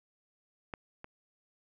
clicks, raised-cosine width 0.5 ms, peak -23 / -29 dBFS, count 2, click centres 0.738 / 1.044 s, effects none

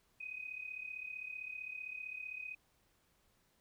sine tone with amplitude modulation, 2507 Hz, D#7, 12 cents sharp, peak -39 dBFS, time 0.2-2.55 s, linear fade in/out 10 ms, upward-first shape sine, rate 35.5 Hz, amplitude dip 75%, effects pink hiss -74 dBFS RMS until 3.6 s

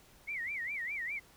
sine tone with vibrato, 2089 Hz, C7, 3 cents flat, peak -35 dBFS, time 0.27-1.2 s, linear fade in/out 20 ms, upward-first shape sine, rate 4.9 Hz, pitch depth 220 cents each way, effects pink hiss -61 dBFS RMS until 1.36 s

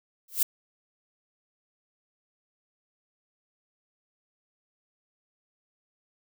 violet noise with exponential growth, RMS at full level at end -18 dBFS, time 0.28-0.43 s, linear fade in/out 5 ms, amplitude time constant 31 ms, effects none

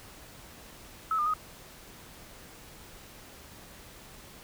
sine tone with pitch steps, 1298 / 1207 / 1253 Hz, E6 / D6 / D#6, -27 / +47 / +12 cents, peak -25 dBFS, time 1.11-1.338 s, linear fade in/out 2 ms, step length 76 ms, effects pink hiss -50 dBFS RMS until 4.43 s

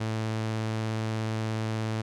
sawtooth tone, 110.4 Hz, A2, 6 cents sharp, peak -24 dBFS, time 0-2.02 s, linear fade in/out 10 ms, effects low-pass 7000 Hz 12 dB/octave

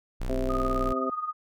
square tone, 31.16 Hz, B0, 16 cents sharp, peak -29 dBFS, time 0.2-0.93 s, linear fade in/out 10 ms
harmonic tone, 130.81 Hz, C3, in tune, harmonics 2 / 3 / 4 / 5, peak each -31 / -33 / -34 / -35 dBFS, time 0.29-1.1 s, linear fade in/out 2 ms
sine tone with tremolo, 1238 Hz, D#6, 9 cents flat, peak -26 dBFS, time 0.49-1.33 s, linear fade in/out 20 ms, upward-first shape sine, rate 19 Hz, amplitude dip 70%
effects none

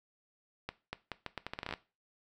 accelerating click train, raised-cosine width 0.3 ms, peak -21 dBFS, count 14, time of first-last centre 0.69-1.738 s, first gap 240 ms, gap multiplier 0.78, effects noise-tail reverb RT60 0.3 s tail -17 dB re dry

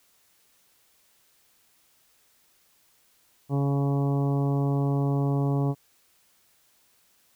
harmonic tone, 140 Hz, C#3, 18 cents sharp, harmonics 1 / 2 / 3 / 4 / 5 / 6 / 7 / 8, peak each -23 / -29 / -33 / -39 / -38 / -41 / -44 / -44 dBFS, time 3.49-5.75 s, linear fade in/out 50 ms, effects white hiss -64 dBFS RMS until 7.35 s

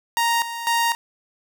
sawtooth tone with tremolo, 932.3 Hz, A#5, in tune, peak -14 dBFS, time 0.17-0.95 s, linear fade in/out 0 ms, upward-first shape square, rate 2 Hz, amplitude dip 70%, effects none

